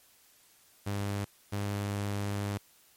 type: tone pair in turn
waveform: sawtooth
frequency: 100.9 / 101.43 Hz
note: G#2 / G#2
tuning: -49 / -40 cents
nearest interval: unison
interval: 9 cents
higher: second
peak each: -27 dBFS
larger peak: neither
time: 0.86-1.25 / 1.52-2.58 s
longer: second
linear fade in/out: 10 ms
effects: white hiss -62 dBFS RMS until 2.96 s + MP3 64 kbps